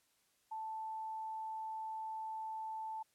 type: tone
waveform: sine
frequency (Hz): 880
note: A5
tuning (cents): 0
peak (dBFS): -40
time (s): 0.51-3.03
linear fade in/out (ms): 10
effects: white hiss -75 dBFS RMS until 3.14 s + low-pass 12000 Hz 12 dB/octave